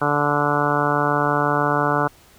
harmonic tone, 146 Hz, D3, 10 cents flat, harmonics 1 / 2 / 3 / 4 / 5 / 6 / 7 / 8 / 9 / 10, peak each -26 / -26 / -26 / -26 / -26 / -26 / -26 / -26 / -26 / -26 dBFS, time 0.01-2.08 s, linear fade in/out 10 ms, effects pink hiss -51 dBFS RMS until 2.38 s

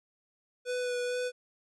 square tone with vibrato, 493.9 Hz, B4, in tune, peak -31 dBFS, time 0.65-1.32 s, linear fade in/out 50 ms, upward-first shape sine, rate 2.2 Hz, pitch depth 13 cents each way, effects resampled to 22050 Hz

